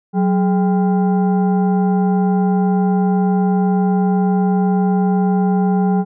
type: tone with frequency modulation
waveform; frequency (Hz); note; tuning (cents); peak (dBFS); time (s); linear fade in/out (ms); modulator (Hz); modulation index
sine; 186; F#3; +9; -12; 0.13-6.05; 50; 606; 0.67
effects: none